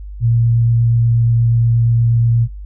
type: tone with vibrato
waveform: sine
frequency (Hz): 116.54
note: A#2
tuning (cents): 0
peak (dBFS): -10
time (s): 0.2-2.48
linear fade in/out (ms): 50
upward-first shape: sine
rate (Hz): 8.4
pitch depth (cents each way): 9
effects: noise-tail reverb RT60 0.2 s tail -23 dB re dry + added 50 Hz sine -27 dBFS peak until 2.65 s